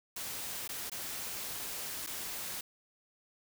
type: noise with dropouts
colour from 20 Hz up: white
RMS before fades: -40 dBFS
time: 0.16-2.61 s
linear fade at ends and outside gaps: 5 ms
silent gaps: 0.678-0.69 / 0.898-0.917 / 2.065-2.071 s
effects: none